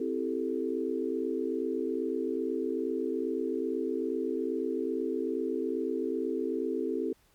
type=chord; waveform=sine; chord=A minor seventh; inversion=first; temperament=equal; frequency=261.6 / 329.6 / 392 / 440 Hz; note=C4 / E4 / G4 / A4; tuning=0 / 0 / 0 / 0 cents; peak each=-34 dBFS; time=0-7.13 s; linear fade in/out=5 ms; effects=pink hiss -66 dBFS RMS until 7.34 s + MP3 96 kbps